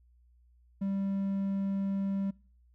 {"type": "tone", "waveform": "triangle", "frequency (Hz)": 196, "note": "G3", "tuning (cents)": 0, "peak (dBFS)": -27, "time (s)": [0.81, 2.31], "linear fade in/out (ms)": 10, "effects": ["noise-tail reverb RT60 0.5 s tail -26 dB re dry", "added 60 Hz sine -60 dBFS peak until 2.74 s"]}